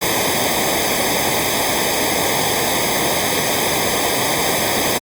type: noise with comb filter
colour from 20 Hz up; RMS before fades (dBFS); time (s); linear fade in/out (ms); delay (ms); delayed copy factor
pink; -18; 0.01-4.99; 20; 0.71; -0.95
effects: high-pass 60 Hz 12 dB/octave + Opus 48 kbps